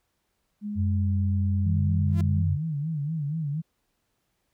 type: tone with pitch glide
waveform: sine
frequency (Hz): 207.7 to 201.3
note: G#3 to G3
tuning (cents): 0 to +46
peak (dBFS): -29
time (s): 0.61-2.45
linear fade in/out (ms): 50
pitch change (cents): -54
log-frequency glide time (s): 0.93-1.11
type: tone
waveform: sine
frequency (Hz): 92.4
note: F#2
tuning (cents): -2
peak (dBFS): -22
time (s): 0.75-2.58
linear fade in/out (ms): 50
type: tone with vibrato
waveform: sine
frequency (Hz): 152.1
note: D#3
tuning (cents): -39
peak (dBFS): -26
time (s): 1.65-3.62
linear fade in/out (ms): 20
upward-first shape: sine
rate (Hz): 4.2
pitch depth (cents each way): 130
type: tone with exponential growth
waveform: sawtooth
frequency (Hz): 340.9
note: F4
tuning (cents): -42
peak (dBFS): -30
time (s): 2.07-2.21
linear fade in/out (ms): 2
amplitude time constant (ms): 30
effects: pink hiss -75 dBFS RMS until 4.53 s